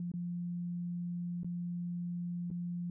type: tone with dropouts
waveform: sine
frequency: 174.61 Hz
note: F3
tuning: in tune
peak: -35 dBFS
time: 0-2.9 s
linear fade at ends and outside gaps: 2 ms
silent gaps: 0.117-0.138 / 1.433-1.445 / 2.503-2.512 s
effects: none